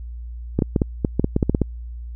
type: clicks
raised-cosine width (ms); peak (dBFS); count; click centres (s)
3; -4; 12; 0.59 / 0.622 / 0.762 / 0.818 / 1.048 / 1.196 / 1.244 / 1.364 / 1.428 / 1.496 / 1.548 / 1.617
effects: added 59 Hz sine -30 dBFS peak until 2.15 s

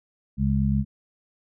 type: harmonic tone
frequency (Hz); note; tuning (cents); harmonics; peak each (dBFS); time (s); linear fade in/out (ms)
68.1; C#2; -30; 1 / 2 / 3; -25 / -24 / -23; 0.37-0.85; 50
effects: none

